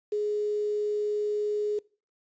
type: tone with quantisation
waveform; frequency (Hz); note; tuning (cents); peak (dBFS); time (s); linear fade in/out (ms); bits
sine; 418.4; G#4; +13; -25; 0.12-1.79; 5; 8
effects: noise-tail reverb RT60 0.4 s tail -24 dB re dry + resampled to 16000 Hz